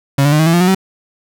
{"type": "tone with pitch steps", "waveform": "35% pulse", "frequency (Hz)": [138.7, 145.09, 151.78, 158.77, 166.09, 173.74, 181.75, 190.13], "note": ["C#3", "D3", "D#3", "D#3", "E3", "F3", "F#3", "F#3"], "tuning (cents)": [1, -21, -43, 35, 13, -9, -31, 47], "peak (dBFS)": -7, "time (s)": [0.18, 0.748], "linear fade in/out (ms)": 5, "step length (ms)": 71, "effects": []}